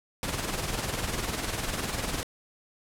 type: noise with tremolo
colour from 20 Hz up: pink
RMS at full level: -29 dBFS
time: 0.23-2.23 s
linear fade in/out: 0 ms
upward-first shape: sine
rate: 20 Hz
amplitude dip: 55%
effects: low-pass 12000 Hz 12 dB/octave